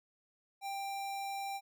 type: tone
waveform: square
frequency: 789 Hz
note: G5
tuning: 11 cents sharp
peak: -38 dBFS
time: 0.61-1.61 s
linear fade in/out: 50 ms
effects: none